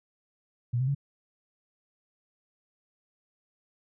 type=tone with pitch steps; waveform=sine; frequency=120.5 / 129.9 / 140.03 Hz; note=B2 / C3 / C#3; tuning=-42 / -12 / +18 cents; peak=-24 dBFS; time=0.73-0.949 s; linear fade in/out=10 ms; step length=73 ms; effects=none